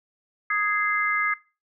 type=chord; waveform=sine; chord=Ab major; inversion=second; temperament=just; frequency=1245.9 / 1661.2 / 2077 Hz; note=Eb6 / Ab6 / C7; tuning=+2 / 0 / -13 cents; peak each=-26 dBFS; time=0.5-1.34 s; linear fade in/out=5 ms; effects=noise-tail reverb RT60 0.3 s tail -20 dB re dry